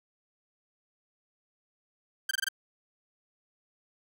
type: tone bursts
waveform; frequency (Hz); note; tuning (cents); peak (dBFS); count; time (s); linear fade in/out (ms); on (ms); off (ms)
sawtooth; 1568; G6; 0; -23; 5; 2.29-2.487; 5; 21; 23
effects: none